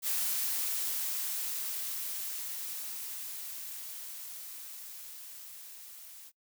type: noise with level ramp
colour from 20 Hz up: blue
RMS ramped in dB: -31 to -50 dBFS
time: 0.02-6.32 s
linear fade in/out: 50 ms
effects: noise-tail reverb RT60 0.1 s tail -22 dB re dry